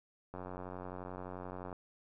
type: click train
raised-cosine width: 1 ms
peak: -30 dBFS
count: 128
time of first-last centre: 0.34-1.728 s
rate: 91.5 Hz
effects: none